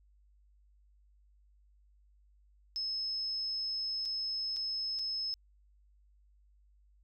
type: tone with dropouts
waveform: sine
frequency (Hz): 5190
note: E8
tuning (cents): -28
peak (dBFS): -33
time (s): 2.76-5.34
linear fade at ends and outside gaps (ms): 0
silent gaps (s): 4.053-4.057 / 4.563-4.568 / 4.989-4.993
effects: added 50 Hz sine -62 dBFS peak until 7.03 s